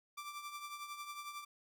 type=tone with tremolo; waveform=sawtooth; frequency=1174.7 Hz; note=D6; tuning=in tune; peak=-38 dBFS; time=0.17-1.45 s; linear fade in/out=10 ms; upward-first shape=triangle; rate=11 Hz; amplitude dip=65%; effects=none